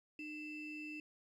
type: ring-modulated tone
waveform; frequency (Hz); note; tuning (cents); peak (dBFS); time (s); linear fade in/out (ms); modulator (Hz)
triangle; 1176; D6; +2; -39; 0.19-1; 2; 1480
effects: none